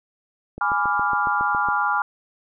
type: click train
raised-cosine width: 2 ms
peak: -21 dBFS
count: 9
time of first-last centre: 0.58-1.687 s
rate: 7.23 Hz
type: chord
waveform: sine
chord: G# diminished seventh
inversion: none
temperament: equal with one note detuned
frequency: 830.6 / 993.5 / 1174.7 / 1396.9 Hz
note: G#5 / B5 / D6 / F6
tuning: 0 / +10 / 0 / 0 cents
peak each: -24 / -26 / -25 / -23 dBFS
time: 0.61-2.02 s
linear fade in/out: 2 ms
effects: none